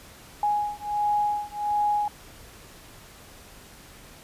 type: beating tone pair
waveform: sine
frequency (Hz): 830.6 / 832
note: G#5 / G#5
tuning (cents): 0 / +3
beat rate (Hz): 1.4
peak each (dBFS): -26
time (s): 0.43-2.08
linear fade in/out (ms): 2
effects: pink hiss -48 dBFS RMS until 4.23 s + resampled to 32000 Hz